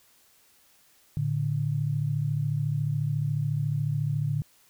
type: tone pair together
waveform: sine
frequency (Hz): 113.13 / 147.2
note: A2 / D3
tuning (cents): +49 / +4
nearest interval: perfect fourth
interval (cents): 455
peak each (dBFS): -29 / -26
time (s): 1.17-4.42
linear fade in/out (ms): 0
effects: white hiss -61 dBFS RMS until 4.69 s